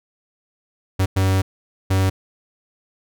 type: tone bursts at uneven times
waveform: 45% pulse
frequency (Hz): 95.2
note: F#2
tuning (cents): +50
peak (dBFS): -15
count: 3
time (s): 0.99-1.06 / 1.16-1.42 / 1.9-2.1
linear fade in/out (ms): 10
effects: none